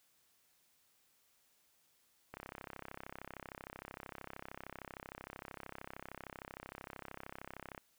click train, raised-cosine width 0.5 ms, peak -30 dBFS, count 181, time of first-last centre 2.34-7.778 s, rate 33.1 Hz, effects white hiss -73 dBFS RMS until 7.98 s

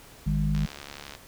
harmonic tone, 51.1 Hz, G#1, 27 cents flat, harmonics 1 / 3 / 4, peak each -27 / -25 / -30 dBFS, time 0.26-0.66 s, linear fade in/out 10 ms
click train, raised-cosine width 0.2 ms, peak -22 dBFS, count 44, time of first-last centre 0.55-1.151 s, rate 71.6 Hz
effects pink hiss -50 dBFS RMS until 1.27 s

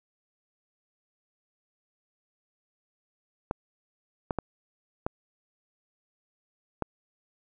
clicks, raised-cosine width 1 ms, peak -14 dBFS, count 5, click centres 3.511 / 4.308 / 4.387 / 5.065 / 6.823 s, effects none

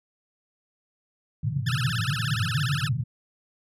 pink band-pass noise, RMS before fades -27 dBFS, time 1.43-3.04 s, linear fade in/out 10 ms, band 110 to 150 Hz, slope 48 dB/octave
20% pulse tone with vibrato, 1506 Hz, F#6, 30 cents sharp, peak -24 dBFS, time 1.66-2.89 s, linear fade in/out 10 ms, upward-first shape sine, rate 17 Hz, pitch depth 300 cents each way
effects low-pass 10000 Hz 12 dB/octave

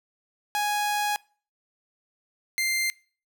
sawtooth tone pair in turn, 830.6 / 2093 Hz, G#5 / C7, 0 / 0 cents, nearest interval octave + major third, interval 1600 cents, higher second, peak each -20 dBFS, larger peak neither, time 0.55-1.16 / 2.58-2.9 s, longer first, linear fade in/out 0 ms, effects noise-tail reverb RT60 0.4 s tail -24 dB re dry

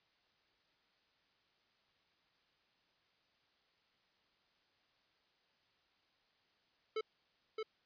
square tone with echo, 436.9 Hz, A4, 12 cents flat, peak -36 dBFS, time 6.96-7.01 s, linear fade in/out 5 ms, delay 620 ms, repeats 1, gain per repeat -3 dB, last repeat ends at 7.63 s, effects white hiss -75 dBFS RMS until 7.85 s + resampled to 11025 Hz

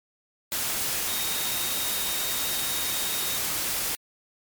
sine tone in noise, 3729 Hz, A#7, in tune, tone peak -34 dBFS, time 1.09-3.37 s, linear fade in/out 0 ms, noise white, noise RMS -28 dBFS, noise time 0.52-3.95 s, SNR -9 dB, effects MP3 96 kbps

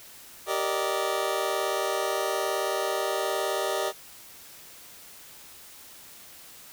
25% pulse chord, Eb major seventh, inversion first, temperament just, 388.9 / 466.7 / 583.4 / 622.3 Hz, G4 / Bb4 / D5 / Eb5, -14 / +2 / -12 / 0 cents, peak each -27 / -30 / -28 / -27 dBFS, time 0.46-3.93 s, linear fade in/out 50 ms, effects white hiss -48 dBFS RMS until 6.72 s

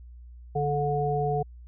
harmonic tone, 145.3 Hz, D3, 18 cents flat, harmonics 1 / 3 / 5, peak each -28 / -28 / -28 dBFS, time 0.55-1.43 s, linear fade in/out 10 ms, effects added 60 Hz sine -43 dBFS peak until 1.67 s

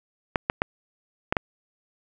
clicks, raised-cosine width 0.5 ms, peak -6 dBFS, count 5, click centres 0.358 / 0.499 / 0.619 / 1.325 / 1.368 s, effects none

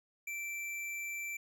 sine tone with tanh clipping, 2340 Hz, D7, 7 cents flat, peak -39 dBFS, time 0.27-1.37 s, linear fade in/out 5 ms, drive 17 dB, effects none

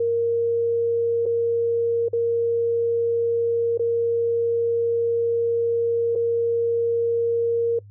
sine tone with dropouts, 466.2 Hz, A#4, in tune, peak -18 dBFS, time 0-7.79 s, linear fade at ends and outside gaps 5 ms, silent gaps 1.257-1.261 / 2.085-2.131 / 3.776-3.794 / 6.153-6.157 s, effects noise-tail reverb RT60 0.1 s tail -24 dB re dry + added 102 Hz sine -42 dBFS peak until 7.9 s

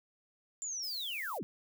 sine linear sweep, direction down, 7250 to 129.4 Hz, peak -36 dBFS, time 0.62-1.43 s, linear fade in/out 0 ms
violet noise, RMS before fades -48 dBFS, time 0.82-1.39 s, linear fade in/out 20 ms
effects none

